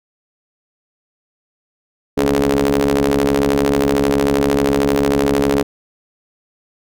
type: ring-modulated tone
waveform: sawtooth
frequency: 69.3 Hz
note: C#2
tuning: in tune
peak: -6 dBFS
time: 2.17-5.63 s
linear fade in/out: 10 ms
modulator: 353 Hz
effects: none